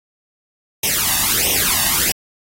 white noise with flanger, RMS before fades -17 dBFS, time 0.83-2.12 s, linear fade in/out 5 ms, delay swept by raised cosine 0.33 to 1.1 ms, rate 1.5 Hz, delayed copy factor +1, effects AAC 48 kbps

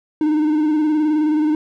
triangle tone with vibrato, 305.7 Hz, D#4, 30 cents flat, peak -12 dBFS, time 0.21-1.55 s, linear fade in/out 2 ms, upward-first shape square, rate 19 Hz, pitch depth 33 cents each way, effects none

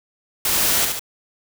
white noise with echo, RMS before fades -20 dBFS, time 0.45-0.85 s, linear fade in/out 2 ms, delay 72 ms, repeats 2, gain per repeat -4 dB, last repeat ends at 0.994 s, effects none

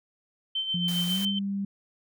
sine tone with tremolo, 3096 Hz, G7, 22 cents flat, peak -25 dBFS, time 0.55-1.39 s, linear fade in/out 5 ms, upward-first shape sine, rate 7.3 Hz, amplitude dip 55%
sine tone with pitch glide, 174.61 to 198.27 Hz, F3 to G3, 0 to +20 cents, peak -27 dBFS, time 0.74-1.65 s, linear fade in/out 5 ms, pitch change +220 cents, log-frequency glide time 1.07-1.22 s
white noise, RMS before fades -38 dBFS, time 0.88-1.25 s, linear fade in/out 2 ms
effects none

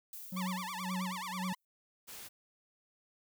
violet noise with exponential decay, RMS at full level -45 dBFS, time 0.13-1.65 s, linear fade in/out 1 ms, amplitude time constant 330 ms
triangle tone with tremolo, 185 Hz, F#3, in tune, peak -32 dBFS, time 0.32-1.53 s, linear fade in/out 5 ms, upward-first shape sine, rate 1.9 Hz, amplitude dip 90%
sawtooth tone with vibrato, 1006 Hz, B5, 32 cents sharp, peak -35 dBFS, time 0.36-1.55 s, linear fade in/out 10 ms, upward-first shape sine, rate 9.3 Hz, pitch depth 280 cents each way
white noise, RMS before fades -48 dBFS, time 2.07-2.29 s, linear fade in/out 20 ms
effects none

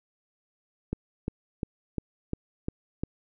click train, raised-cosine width 3 ms, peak -16 dBFS, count 7, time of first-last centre 0.93-3.035 s, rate 2.85 Hz, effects none

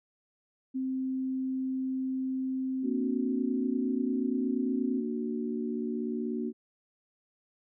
sine tone, 261.6 Hz, C4, in tune, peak -29 dBFS, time 0.74-5.01 s, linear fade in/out 20 ms
sine chord, Bb augmented, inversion none, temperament equal, 233.1 / 293.7 / 370 Hz, Bb3 / D4 / F#4, 0 / 0 / 0 cents, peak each -32 / -37 / -36 dBFS, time 2.82-6.53 s, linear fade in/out 50 ms
effects none

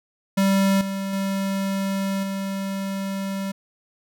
square tone with level steps, 194.9 Hz, G3, 10 cents flat, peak -17 / -26 / -23 / -26 dBFS, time 0.37-3.52 s, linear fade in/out 10 ms, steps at 0.81 / 1.13 / 2.23 s, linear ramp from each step 2 ms, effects none

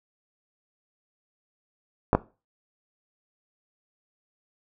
clicks, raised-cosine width 1 ms, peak -4 dBFS, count 2, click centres 2.131 / 2.15 s, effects noise-tail reverb RT60 0.3 s tail -18 dB re dry

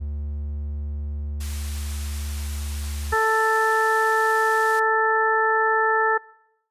triangle tone, 73 Hz, D2, 10 cents flat, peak -24 dBFS, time 0-3.15 s, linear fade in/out 20 ms
white band-pass noise, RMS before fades -40 dBFS, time 1.4-4.8 s, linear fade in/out 10 ms, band 710 to 12000 Hz, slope 24 dB/octave
harmonic tone, 441.2 Hz, A4, 5 cents sharp, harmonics 1 / 2 / 3 / 4, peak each -23 / -23 / -23 / -23 dBFS, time 3.12-6.18 s, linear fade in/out 10 ms
effects noise-tail reverb RT60 0.8 s tail -24 dB re dry + resampled to 32000 Hz

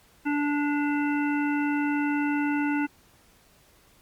harmonic tone with a mistuned harmonic, 291.3 Hz, D4, 14 cents flat, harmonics 1 / 3 / 5 / 7 / 9, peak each -24 / -33 / -33 / -38 / -38 dBFS, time 0.25-2.87 s, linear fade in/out 20 ms, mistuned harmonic 9, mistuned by +35 cents, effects pink hiss -59 dBFS RMS until 4.01 s + Opus 48 kbps

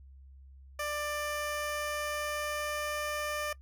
15% pulse tone with pitch glide, 593 to 597.1 Hz, D5 to D5, +17 to +29 cents, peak -26 dBFS, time 0.79-3.53 s, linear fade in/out 5 ms, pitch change +12 cents, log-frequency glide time 0.96-3.15 s, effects noise-tail reverb RT60 0.1 s tail -20 dB re dry + added 67 Hz sine -50 dBFS peak until 3.61 s

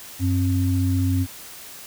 sine tone pair together, 94.2 / 267.4 Hz, F#2 / C4, +32 / +38 cents, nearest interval octave + tritone, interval 1806 cents, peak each -19 / -23 dBFS, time 0.19-1.27 s, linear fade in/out 50 ms, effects white hiss -40 dBFS RMS until 1.86 s

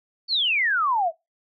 sine exponential sweep, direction down, 4600 to 624 Hz, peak -19 dBFS, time 0.28-1.12 s, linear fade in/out 50 ms, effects noise-tail reverb RT60 0.2 s tail -22 dB re dry

